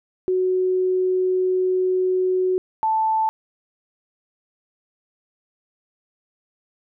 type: tone pair in turn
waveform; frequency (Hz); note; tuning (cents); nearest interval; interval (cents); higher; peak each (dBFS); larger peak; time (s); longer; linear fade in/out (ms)
sine; 370 / 880; F#4 / A5; 0 / 0; octave + minor third; 1500; second; -17; neither; 0.28-2.58 / 2.83-3.29; first; 0
effects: none